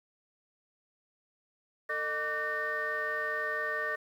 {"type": "tone cluster", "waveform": "sine", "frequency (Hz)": [448.9, 611, 1163, 1510, 1826], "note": ["A4", "D#5", "D6", "F#6", "A#6"], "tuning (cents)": [35, -32, -17, 35, -36], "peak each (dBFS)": [-40, -38, -37, -39, -32], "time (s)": [1.89, 3.96], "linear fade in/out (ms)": 10, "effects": ["tanh soft clip ceiling -23 dBFS", "10-bit"]}